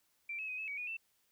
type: tone with pitch steps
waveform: sine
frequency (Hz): 2351 / 2580 / 2509 / 2592 / 2264 / 2459 / 2670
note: D7 / E7 / D#7 / E7 / C#7 / D#7 / E7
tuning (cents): +1 / -38 / +14 / -30 / +36 / -21 / +22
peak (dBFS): -38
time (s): 0.29-0.969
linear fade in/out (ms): 5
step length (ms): 97
effects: white hiss -75 dBFS RMS until 1.31 s